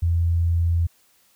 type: tone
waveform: sine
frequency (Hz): 84.6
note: E2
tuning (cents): +45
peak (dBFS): -17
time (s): 0.02-0.87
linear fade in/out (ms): 10
effects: white hiss -60 dBFS RMS until 1.35 s